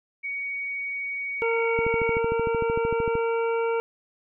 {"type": "tone", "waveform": "sine", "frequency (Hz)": 2244, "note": "C#7", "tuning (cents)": 21, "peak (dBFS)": -28, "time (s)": [0.23, 2.2], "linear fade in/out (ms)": 20}
{"type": "harmonic tone", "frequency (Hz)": 460, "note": "A#4", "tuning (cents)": -23, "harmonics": [1, 2, 3, 5, 6], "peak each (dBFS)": [-23, -31, -34, -37, -44], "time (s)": [1.42, 3.8], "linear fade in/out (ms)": 0}
{"type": "click train", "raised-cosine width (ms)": 3, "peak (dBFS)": -18, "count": 19, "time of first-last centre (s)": [1.79, 3.154], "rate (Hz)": 13.2}
{"effects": []}